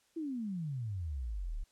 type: exponential sweep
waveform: sine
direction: down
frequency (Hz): 338.7 to 32.56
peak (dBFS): -35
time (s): 0.16-1.64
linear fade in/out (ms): 10
effects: white hiss -71 dBFS RMS until 1.71 s + low-pass 9000 Hz 12 dB/octave